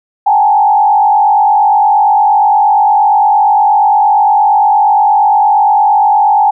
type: tone with frequency modulation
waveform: sine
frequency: 830.6 Hz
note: G#5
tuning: in tune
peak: -5 dBFS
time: 0.26-6.51 s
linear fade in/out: 10 ms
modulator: 48.6 Hz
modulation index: 1.1
effects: none